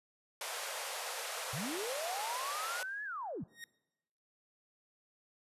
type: band-pass noise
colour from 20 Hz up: pink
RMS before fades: -41 dBFS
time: 0.41-2.83 s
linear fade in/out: 2 ms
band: 490 to 13000 Hz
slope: 48 dB/octave
type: linear two-way sweep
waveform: sine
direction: up then down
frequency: 110 to 1726 to 110 Hz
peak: -38 dBFS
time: 1.53-3.44 s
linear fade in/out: 5 ms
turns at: 3.04 s
type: tone with exponential growth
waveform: sawtooth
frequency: 1864.7 Hz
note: A#6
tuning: in tune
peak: -38 dBFS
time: 3.48-3.64 s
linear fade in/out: 1 ms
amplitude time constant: 34 ms
effects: noise-tail reverb RT60 1.0 s tail -24 dB re dry + resampled to 32000 Hz